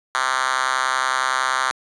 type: tone with high-pass filter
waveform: 5% pulse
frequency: 130.81 Hz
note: C3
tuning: in tune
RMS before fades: -21 dBFS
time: 0.15-1.71 s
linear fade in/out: 0 ms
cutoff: 1200 Hz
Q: 1.9
effects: resampled to 22050 Hz

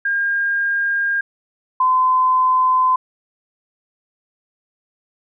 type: tone pair in turn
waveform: sine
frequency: 1612 / 1024.3 Hz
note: G6 / C6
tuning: +48 / -37 cents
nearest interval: minor sixth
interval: 785 cents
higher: first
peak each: -16 / -12 dBFS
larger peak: second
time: 0.05-1.21 / 1.8-2.96 s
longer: neither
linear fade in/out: 5 ms
effects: none

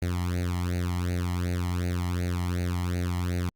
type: tone with flanger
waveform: sawtooth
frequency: 88.7 Hz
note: F2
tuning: 27 cents sharp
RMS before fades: -28 dBFS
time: 0.02-3.49 s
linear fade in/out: 0 ms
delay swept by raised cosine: 0.46 to 0.99 ms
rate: 2.7 Hz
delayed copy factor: +0.9
effects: Opus 48 kbps

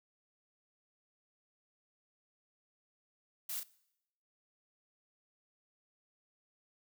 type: noise with echo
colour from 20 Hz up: blue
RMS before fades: -40 dBFS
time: 3.49-3.6 s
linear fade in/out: 5 ms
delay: 34 ms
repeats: 1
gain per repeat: -5 dB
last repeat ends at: 3.634 s
effects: noise-tail reverb RT60 0.8 s tail -21 dB re dry

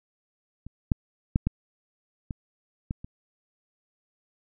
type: clicks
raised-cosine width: 5 ms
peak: -27 / -9 / -8 / -11 / -20 / -17 / -26 dBFS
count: 7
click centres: 0.666 / 0.918 / 1.359 / 1.47 / 2.308 / 2.909 / 3.045 s
effects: none

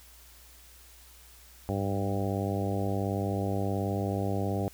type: harmonic tone with a mistuned harmonic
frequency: 98.7 Hz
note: G2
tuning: 12 cents sharp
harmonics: 1 / 2 / 3 / 4 / 5 / 6 / 7 / 8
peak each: -31 / -34 / -36 / -37 / -38 / -39 / -39 / -40 dBFS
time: 1.69-4.68 s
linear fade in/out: 0 ms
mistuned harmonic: 1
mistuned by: +27 cents
effects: added 60 Hz sine -55 dBFS peak until 4.73 s + white hiss -55 dBFS RMS until 4.73 s

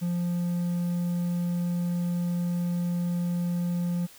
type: tone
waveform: triangle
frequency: 174.61 Hz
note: F3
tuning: in tune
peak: -23 dBFS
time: 0.01-4.07 s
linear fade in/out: 20 ms
effects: white hiss -51 dBFS RMS until 4.18 s

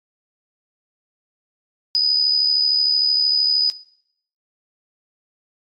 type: tone with amplitude modulation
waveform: sine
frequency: 4978 Hz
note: D#8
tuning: in tune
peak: -12 dBFS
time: 1.95-3.7 s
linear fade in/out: 0 ms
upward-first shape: sine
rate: 73.1 Hz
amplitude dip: 50%
effects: noise-tail reverb RT60 0.7 s tail -19 dB re dry + AAC 48 kbps

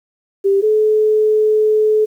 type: tone pair in turn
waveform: sine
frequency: 394.2 / 429.8 Hz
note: G4 / A4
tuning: +10 / -41 cents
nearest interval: minor second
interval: 149 cents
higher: second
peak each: -10 dBFS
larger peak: neither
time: 0.44-0.62 / 0.62-2.06 s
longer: second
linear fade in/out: 20 ms
effects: 8-bit

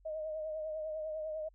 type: tone with vibrato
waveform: sine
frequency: 624 Hz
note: D#5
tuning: 5 cents sharp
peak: -36 dBFS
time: 0.05-1.49 s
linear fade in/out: 10 ms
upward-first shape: triangle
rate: 10 Hz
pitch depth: 46 cents each way
effects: added 46 Hz sine -61 dBFS peak until 1.54 s

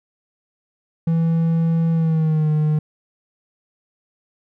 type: tone with pitch glide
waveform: triangle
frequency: 164.81 to 152.89 Hz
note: E3 to D#3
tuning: 0 to -30 cents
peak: -13 dBFS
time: 1.07-2.79 s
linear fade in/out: 5 ms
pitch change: -130 cents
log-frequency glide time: 1.92-2.5 s
effects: none

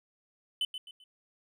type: tone with echo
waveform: triangle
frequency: 3024 Hz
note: F#7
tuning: 37 cents sharp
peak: -26 dBFS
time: 0.61-0.65 s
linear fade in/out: 2 ms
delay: 130 ms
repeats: 3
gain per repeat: -9 dB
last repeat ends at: 1.04 s
effects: none

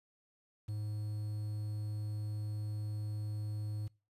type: tone with quantisation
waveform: triangle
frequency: 105.6 Hz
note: G#2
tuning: 29 cents sharp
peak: -34 dBFS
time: 0.68-3.88 s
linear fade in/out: 10 ms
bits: 10
effects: noise-tail reverb RT60 0.3 s tail -23 dB re dry + resampled to 32000 Hz

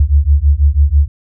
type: beating tone pair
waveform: sine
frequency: 69.1 / 75.2 Hz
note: C#2 / D2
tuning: -5 / +42 cents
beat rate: 6.1 Hz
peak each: -10 dBFS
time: 0-1.08 s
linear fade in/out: 5 ms
effects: none

